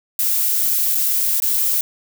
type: noise with dropouts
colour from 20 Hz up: violet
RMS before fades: -18 dBFS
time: 0.19-1.81 s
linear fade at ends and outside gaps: 1 ms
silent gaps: 0.948-0.952 / 1.401-1.421 s
effects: none